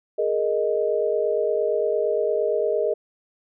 sine chord, Ab suspended second, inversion none, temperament equal with one note detuned, 417.5 / 466.2 / 622.3 Hz, Ab4 / Bb4 / Eb5, +9 / 0 / 0 cents, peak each -24 dBFS, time 0.18-2.94 s, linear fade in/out 10 ms, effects none

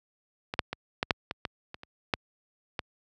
clicks, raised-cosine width 0.3 ms, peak -16 / -6 / -16 / -10 / -6 / -15 / -15 / -23 / -27 / -8 / -14 dBFS, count 11, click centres 0.539 / 0.592 / 0.73 / 1.029 / 1.108 / 1.311 / 1.452 / 1.744 / 1.834 / 2.138 / 2.792 s, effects high-pass 60 Hz 12 dB/octave

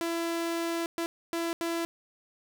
sawtooth tone bursts at uneven times, 335.3 Hz, E4, 30 cents sharp, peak -25 dBFS, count 4, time 0.01-0.86 / 0.98-1.06 / 1.33-1.53 / 1.61-1.85 s, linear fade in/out 0 ms, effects none

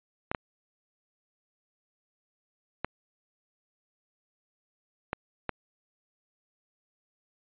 clicks, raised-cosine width 0.5 ms, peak -14 dBFS, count 5, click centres 0.315 / 0.348 / 2.846 / 5.131 / 5.493 s, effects resampled to 8000 Hz

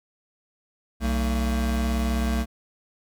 square tone pair together, 63.34 / 226 Hz, B1 / A3, +44 / +47 cents, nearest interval octave + minor seventh, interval 2203 cents, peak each -24 / -28 dBFS, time 1-2.46 s, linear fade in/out 50 ms, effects none

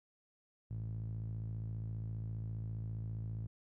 sawtooth tone with band-pass filter, 54.9 Hz, A1, 3 cents flat, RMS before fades -41 dBFS, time 0.7-3.47 s, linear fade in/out 10 ms, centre 120 Hz, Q 4.4, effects none

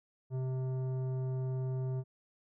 sine tone with tanh clipping, 129.9 Hz, C3, 12 cents flat, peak -34 dBFS, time 0.3-2.04 s, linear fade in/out 50 ms, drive 12 dB, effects none

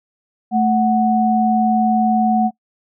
sine tone pair together, 220 / 740 Hz, A3 / F#5, 0 / 0 cents, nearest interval octave + major sixth, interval 2100 cents, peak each -15 dBFS, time 0.51-2.51 s, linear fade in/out 50 ms, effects noise-tail reverb RT60 0.1 s tail -22 dB re dry

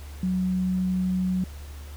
sine tone, 184.6 Hz, F#3, 4 cents flat, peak -22 dBFS, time 0.23-1.44 s, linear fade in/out 2 ms, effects added 72 Hz sine -37 dBFS peak until 1.96 s + pink hiss -49 dBFS RMS until 1.96 s

